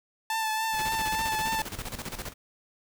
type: tone with vibrato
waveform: sawtooth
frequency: 880 Hz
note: A5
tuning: in tune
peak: -23 dBFS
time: 0.3-1.62 s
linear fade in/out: 2 ms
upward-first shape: triangle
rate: 3.5 Hz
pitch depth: 31 cents each way
type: noise with tremolo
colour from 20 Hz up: pink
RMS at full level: -35 dBFS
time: 0.72-2.34 s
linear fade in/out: 50 ms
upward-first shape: square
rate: 15 Hz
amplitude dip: 70%
effects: none